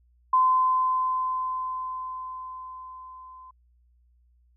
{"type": "tone with level ramp", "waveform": "sine", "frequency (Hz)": 1028, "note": "C6", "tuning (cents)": -31, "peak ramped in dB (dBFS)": [-16, -44], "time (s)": [0.33, 3.51], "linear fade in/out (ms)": 5, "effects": ["added 60 Hz sine -59 dBFS peak until 4.56 s"]}